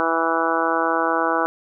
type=harmonic tone; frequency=164.4 Hz; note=E3; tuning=4 cents flat; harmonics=2 / 3 / 4 / 5 / 6 / 7 / 8 / 9; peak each=-26 / -26 / -26 / -26 / -26 / -26 / -26 / -26 dBFS; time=0-1.46 s; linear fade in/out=0 ms; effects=none